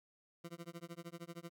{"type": "tone with tremolo", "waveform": "20% pulse", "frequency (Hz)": 170, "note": "F3", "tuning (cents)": -46, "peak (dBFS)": -39, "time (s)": [0.44, 1.5], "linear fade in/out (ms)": 5, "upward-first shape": "sine", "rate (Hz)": 13, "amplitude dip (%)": 100, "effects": []}